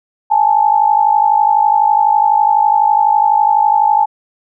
sine tone pair together, 828 / 880 Hz, G#5 / A5, -5 / 0 cents, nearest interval minor second, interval 105 cents, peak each -11 dBFS, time 0.3-4.06 s, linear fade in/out 20 ms, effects none

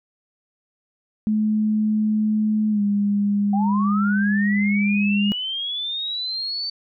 sine tone with pitch glide, 214.4 to 203.4 Hz, A3 to G#3, -45 to -36 cents, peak -17 dBFS, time 1.27-5.32 s, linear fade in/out 0 ms, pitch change -91 cents, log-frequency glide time 2.7-2.82 s
sine linear sweep, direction up, 756 to 4569 Hz, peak -24 dBFS, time 3.53-6.7 s, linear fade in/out 5 ms
effects none

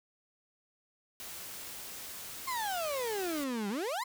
white noise, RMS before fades -44 dBFS, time 1.2-3.44 s, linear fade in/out 0 ms
35% pulse exponential two-way sweep, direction down then up, 1081 to 194 to 1081 Hz, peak -31 dBFS, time 2.47-4.04 s, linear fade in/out 10 ms, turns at 3.69 s
effects none

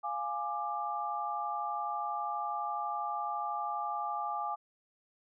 sine chord, D diminished, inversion first, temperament equal with one note detuned, 698.5 / 830.6 / 1184.2 Hz, F5 / Ab5 / D6, 0 / 0 / +14 cents, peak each -40 / -36 / -36 dBFS, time 0.03-4.56 s, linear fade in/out 20 ms, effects none

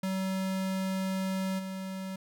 square tone with level steps, 190 Hz, F#3, 46 cents sharp, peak -30 / -36 dBFS, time 0.03-2.16 s, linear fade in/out 5 ms, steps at 1.58 s, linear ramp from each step 20 ms, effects none

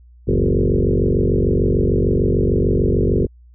sine tone with frequency modulation, 152.5 Hz, D#3, 34 cents flat, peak -13 dBFS, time 0.27-3.27 s, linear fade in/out 20 ms, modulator 46.7 Hz, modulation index 6.4, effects added 60 Hz sine -43 dBFS peak until 3.54 s

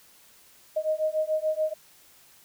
sine beating tone pair, 620 / 626.9 Hz, D#5 / D#5, -6 / +13 cents, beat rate 6.9 Hz, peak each -27 dBFS, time 0.76-1.74 s, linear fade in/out 10 ms, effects white hiss -56 dBFS RMS until 2.44 s

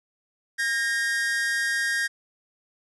45% pulse tone pair together, 1616.4 / 1861 Hz, G#6 / A#6, -47 / -3 cents, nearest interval major second, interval 244 cents, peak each -26 dBFS, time 0.58-2.08 s, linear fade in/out 20 ms, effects resampled to 24000 Hz

